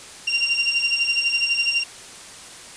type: beating tone pair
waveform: 30% pulse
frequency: 2768 / 2780 Hz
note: F7 / F7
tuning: -16 / -9 cents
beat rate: 12 Hz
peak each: -19 dBFS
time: 0.27-1.84 s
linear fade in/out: 10 ms
effects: white hiss -40 dBFS RMS until 2.76 s + resampled to 22050 Hz